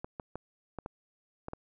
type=clicks; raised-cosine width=1 ms; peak=-24 dBFS; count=7; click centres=0.045 / 0.198 / 0.356 / 0.787 / 0.861 / 1.484 / 1.534 s; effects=none